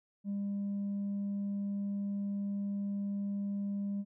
triangle tone with tanh clipping, 200.7 Hz, G3, 41 cents sharp, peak -33 dBFS, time 0.24-4.05 s, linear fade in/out 50 ms, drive 6 dB, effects none

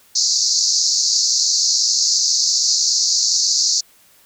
pink band-pass noise, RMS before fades -17 dBFS, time 0.15-3.81 s, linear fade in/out 10 ms, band 4300 to 6900 Hz, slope 96 dB/octave, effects white hiss -52 dBFS RMS until 4.25 s

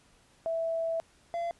sine / triangle tone pair in turn, 658 / 682.3 Hz, E5 / F5, -3 / -41 cents, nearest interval minor second, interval 62 cents, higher second, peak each -28 dBFS, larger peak neither, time 0.46-1 / 1.34-1.51 s, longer first, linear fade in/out 0 ms, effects pink hiss -63 dBFS RMS until 1.59 s + resampled to 24000 Hz

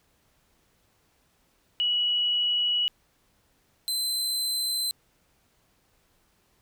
sine / sawtooth tone pair in turn, 2928 / 4067 Hz, F#7 / C8, -19 / -50 cents, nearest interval tritone, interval 569 cents, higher second, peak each -22 / -23 dBFS, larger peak first, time 1.8-2.88 / 3.88-4.91 s, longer first, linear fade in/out 0 ms, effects pink hiss -67 dBFS RMS until 6.61 s

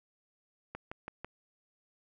click train, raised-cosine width 0.5 ms, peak -25 dBFS, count 4, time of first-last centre 0.75-1.246 s, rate 6.05 Hz, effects none

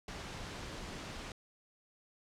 pink noise, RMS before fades -44 dBFS, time 0.08-1.32 s, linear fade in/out 2 ms, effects low-pass 6000 Hz 12 dB/octave

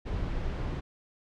brown noise, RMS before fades -32 dBFS, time 0.05-0.81 s, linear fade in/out 20 ms, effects low-pass 4000 Hz 12 dB/octave

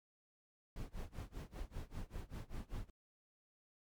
brown noise with tremolo, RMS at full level -43 dBFS, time 0.76-2.9 s, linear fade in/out 2 ms, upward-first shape sine, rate 5.1 Hz, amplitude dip 95%, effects MP3 96 kbps

